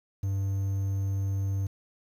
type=tone with quantisation; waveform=triangle; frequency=97.6 Hz; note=G2; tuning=7 cents flat; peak=-24 dBFS; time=0.23-1.67 s; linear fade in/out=5 ms; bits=9; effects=none